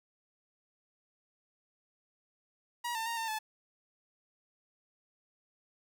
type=tone with pitch steps; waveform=sawtooth; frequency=957 / 898 / 928 / 903 / 868 Hz; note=A#5 / A5 / A#5 / A5 / A5; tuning=+45 / +35 / -8 / +45 / -24 cents; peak=-30 dBFS; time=2.84-3.39 s; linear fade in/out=10 ms; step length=110 ms; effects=none